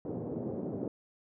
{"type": "band-pass noise", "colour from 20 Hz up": "white", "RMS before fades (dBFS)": -37, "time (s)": [0.05, 0.88], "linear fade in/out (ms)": 2, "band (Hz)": [110, 470], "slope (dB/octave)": 24, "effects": []}